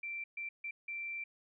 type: tone bursts at uneven times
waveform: sine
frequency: 2349 Hz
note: D7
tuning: in tune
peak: -38 dBFS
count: 4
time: 0.03-0.24 / 0.37-0.49 / 0.64-0.71 / 0.88-1.24 s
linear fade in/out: 5 ms
effects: none